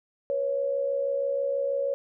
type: tone pair together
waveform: sine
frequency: 488.2 / 554.4 Hz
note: B4 / C#5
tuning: -20 / 0 cents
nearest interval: major second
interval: 220 cents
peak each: -32 / -25 dBFS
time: 0.3-1.94 s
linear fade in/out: 0 ms
effects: none